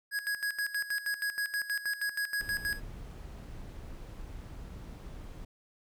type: tone with tremolo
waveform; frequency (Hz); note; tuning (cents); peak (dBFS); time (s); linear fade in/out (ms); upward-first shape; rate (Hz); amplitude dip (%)
square; 1661.2; G#6; 0; -30; 0.11-2.81; 50; square; 6.3; 75
type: noise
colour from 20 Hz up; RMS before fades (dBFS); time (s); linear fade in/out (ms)
brown; -44; 2.4-5.45; 5
effects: none